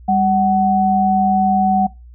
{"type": "tone pair together", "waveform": "sine", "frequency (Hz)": [198.5, 749.4], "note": ["G3", "F#5"], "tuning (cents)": [22, 22], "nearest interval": "octave + major seventh", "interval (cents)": 2300, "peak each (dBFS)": [-17, -13], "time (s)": [0.08, 1.87], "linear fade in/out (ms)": 10, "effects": ["noise-tail reverb RT60 0.2 s tail -19 dB re dry", "added 60 Hz sine -37 dBFS peak until 2.14 s"]}